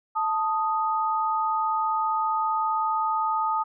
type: tone pair together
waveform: sine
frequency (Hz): 880.3 / 1245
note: A5 / D#6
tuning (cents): +1 / +1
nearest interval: tritone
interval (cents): 600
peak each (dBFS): -25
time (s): 0.15-3.64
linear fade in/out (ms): 20
effects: none